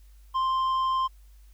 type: tone with tanh clipping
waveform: sine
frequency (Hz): 1048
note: C6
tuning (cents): +2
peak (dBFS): -24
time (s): 0.34-1.08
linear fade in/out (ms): 20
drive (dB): 6
effects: added 50 Hz sine -49 dBFS peak until 1.53 s + white hiss -66 dBFS RMS until 1.53 s